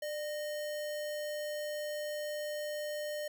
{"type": "tone with sample-and-hold", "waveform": "sine", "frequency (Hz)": 597, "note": "D5", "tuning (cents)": 28, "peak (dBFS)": -35, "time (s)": [0.02, 3.28], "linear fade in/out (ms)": 5, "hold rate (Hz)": 2450, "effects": []}